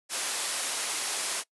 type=low-pass noise; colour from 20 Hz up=white; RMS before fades=-32 dBFS; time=0.09-1.44 s; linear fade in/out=50 ms; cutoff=11000 Hz; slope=96 dB/octave; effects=noise-tail reverb RT60 0.1 s tail -22 dB re dry + high-pass 400 Hz 12 dB/octave